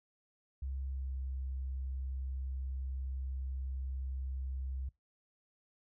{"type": "tone with pitch glide", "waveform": "sine", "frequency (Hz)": [66.9, 65.79], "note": ["C2", "C2"], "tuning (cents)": [39, 10], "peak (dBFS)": -36, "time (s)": [0.62, 4.89], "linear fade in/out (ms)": 5, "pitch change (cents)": -29, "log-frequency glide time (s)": [0.87, 1.14], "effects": ["noise-tail reverb RT60 0.2 s tail -23 dB re dry"]}